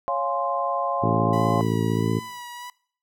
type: chord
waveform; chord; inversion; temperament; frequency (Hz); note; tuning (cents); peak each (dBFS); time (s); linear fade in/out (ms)
sine; Db major seventh; none; equal; 554.4 / 698.5 / 830.6 / 1046.5; Db5 / F5 / Ab5 / C6; 0 / 0 / 0 / 0; -28 / -27 / -31 / -26; 0.08-1.61; 0
type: harmonic tone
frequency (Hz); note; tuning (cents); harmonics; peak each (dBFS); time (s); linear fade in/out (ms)
55.7; A1; +22; 2 / 3 / 4 / 5 / 6 / 7 / 8; -25 / -27 / -28 / -29 / -30 / -30 / -31; 1.02-2.2; 20
type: tone with vibrato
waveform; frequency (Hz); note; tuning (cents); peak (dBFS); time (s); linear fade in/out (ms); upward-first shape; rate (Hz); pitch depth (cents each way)
sawtooth; 984; B5; -7; -32; 1.33-2.7; 2; sine; 1.5; 33
effects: noise-tail reverb RT60 0.5 s tail -21 dB re dry